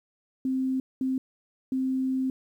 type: tone bursts at uneven times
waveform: sine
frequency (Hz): 261.6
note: C4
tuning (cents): 0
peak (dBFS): -24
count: 3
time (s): 0.45-0.8 / 1.01-1.18 / 1.72-2.3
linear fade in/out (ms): 2
effects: 10-bit